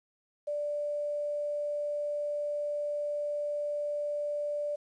sine tone with quantisation, 587.3 Hz, D5, in tune, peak -30 dBFS, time 0.47-4.76 s, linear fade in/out 10 ms, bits 10, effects resampled to 22050 Hz

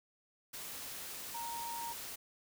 sine tone in noise, 932.3 Hz, A#5, in tune, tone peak -40 dBFS, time 1.34-1.93 s, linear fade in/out 10 ms, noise white, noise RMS -45 dBFS, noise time 0.53-2.16 s, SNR +2 dB, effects none

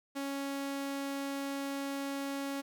sawtooth tone, 277.2 Hz, C#4, in tune, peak -31 dBFS, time 0.15-2.62 s, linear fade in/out 20 ms, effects none

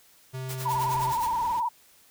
square tone, 130.2 Hz, C3, 8 cents flat, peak -33 dBFS, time 0.33-1.13 s, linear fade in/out 20 ms
white noise with tremolo, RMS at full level -37 dBFS, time 0.49-1.29 s, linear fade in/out 0 ms, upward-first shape sine, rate 9.7 Hz, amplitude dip 85%
sine tone with vibrato, 941 Hz, A#5, 16 cents sharp, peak -24 dBFS, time 0.65-1.69 s, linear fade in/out 10 ms, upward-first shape sine, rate 19 Hz, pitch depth 94 cents each way
pink noise, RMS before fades -43 dBFS, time 0.72-1.61 s, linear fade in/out 20 ms
effects white hiss -58 dBFS RMS until 2.1 s

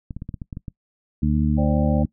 clicks, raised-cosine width 5 ms, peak -19 dBFS, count 9, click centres 0.108 / 0.166 / 0.221 / 0.291 / 0.342 / 0.418 / 0.528 / 0.571 / 0.682 s
harmonic tone, 74.8 Hz, D2, 32 cents sharp, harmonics 1 / 2 / 3 / 4, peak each -22 / -22 / -21 / -28 dBFS, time 1.22-2.06 s, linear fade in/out 10 ms
sine chord, C suspended second, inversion none, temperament just, 523.3 / 588.7 / 784.9 Hz, C5 / D5 / G5, 0 / +4 / +2 cents, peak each -29 / -27 / -31 dBFS, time 1.57-2.04 s, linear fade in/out 20 ms
effects noise-tail reverb RT60 0.1 s tail -22 dB re dry

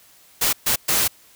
white noise bursts at uneven times, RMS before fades -19 dBFS, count 3, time 0.41-0.53 / 0.66-0.76 / 0.88-1.08 s, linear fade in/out 10 ms, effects white hiss -52 dBFS RMS until 1.35 s

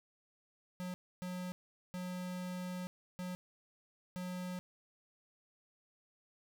square tone bursts at uneven times, 181.3 Hz, F#3, 35 cents flat, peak -40 dBFS, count 5, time 0.8-0.94 / 1.22-1.52 / 1.94-2.87 / 3.19-3.35 / 4.16-4.59 s, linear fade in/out 0 ms, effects none

